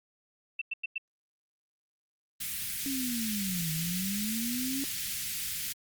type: tone bursts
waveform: sine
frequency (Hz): 2677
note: E7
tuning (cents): +26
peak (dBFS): -30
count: 4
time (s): 0.59-0.981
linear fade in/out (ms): 5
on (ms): 25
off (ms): 97
type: band-stop noise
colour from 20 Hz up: white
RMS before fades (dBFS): -35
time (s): 2.4-5.73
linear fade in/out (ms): 10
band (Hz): 210 to 1800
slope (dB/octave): 24
type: linear two-way sweep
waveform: sine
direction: down then up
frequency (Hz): 277.5 to 155.56 to 277.5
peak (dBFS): -32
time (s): 2.86-4.84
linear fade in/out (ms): 0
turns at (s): 3.72
effects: Opus 48 kbps